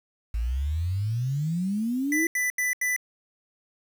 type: exponential sweep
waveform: sine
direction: up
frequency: 53.3 to 339 Hz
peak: -24 dBFS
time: 0.34-2.27 s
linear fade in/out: 5 ms
type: tone bursts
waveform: square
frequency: 1990 Hz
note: B6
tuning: 13 cents sharp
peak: -24 dBFS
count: 4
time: 2.12-2.963 s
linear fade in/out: 2 ms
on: 150 ms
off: 81 ms
effects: 8-bit